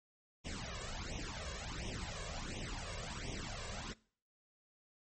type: noise with flanger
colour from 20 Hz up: pink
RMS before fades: -43 dBFS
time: 0.44-3.94 s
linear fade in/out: 20 ms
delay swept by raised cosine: 0.33 to 1.83 ms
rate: 1.4 Hz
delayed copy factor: +0.85
effects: noise-tail reverb RT60 0.5 s tail -22 dB re dry + MP3 32 kbps